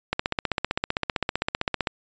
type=click train; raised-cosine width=0.3 ms; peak=-7 dBFS; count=28; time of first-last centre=0.13-1.872 s; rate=15.5 Hz; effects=resampled to 16000 Hz